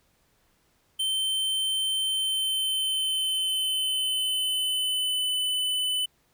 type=tone with pitch glide; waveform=square; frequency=3100 to 3008 Hz; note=G7 to F#7; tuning=-20 to +28 cents; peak=-25 dBFS; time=0.99-6.06 s; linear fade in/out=10 ms; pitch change=-52 cents; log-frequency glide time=2.01-5.3 s; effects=pink hiss -67 dBFS RMS until 6.33 s